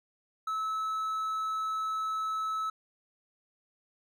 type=tone; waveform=triangle; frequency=1300 Hz; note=E6; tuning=24 cents flat; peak=-28 dBFS; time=0.47-2.7 s; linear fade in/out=5 ms; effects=none